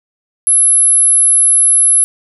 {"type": "tone", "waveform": "sine", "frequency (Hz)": 11000, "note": "F9", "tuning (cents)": -27, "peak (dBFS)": -6, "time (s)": [0.47, 2.04], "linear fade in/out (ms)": 0, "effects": []}